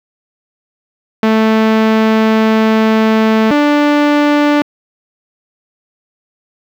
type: tone pair in turn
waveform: sawtooth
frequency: 220 / 293.3 Hz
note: A3 / D4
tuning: 0 / -2 cents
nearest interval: perfect fourth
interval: 498 cents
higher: second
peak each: -4 dBFS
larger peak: neither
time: 1.23-3.51 / 3.51-4.62 s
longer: first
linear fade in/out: 2 ms
effects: low-pass 3000 Hz 12 dB/octave + 7-bit